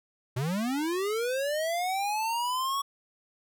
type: linear sweep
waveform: square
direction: up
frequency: 117.6 to 1125 Hz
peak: -28 dBFS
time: 0.36-2.82 s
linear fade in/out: 10 ms
effects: none